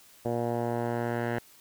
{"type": "tone with low-pass filter sweep", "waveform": "10% pulse", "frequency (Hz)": 118.4, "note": "A#2", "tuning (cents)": 27, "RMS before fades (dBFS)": -30, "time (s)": [0.25, 1.39], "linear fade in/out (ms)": 5, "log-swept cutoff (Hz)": [650, 1800], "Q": 1.6, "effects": ["white hiss -56 dBFS RMS until 1.6 s"]}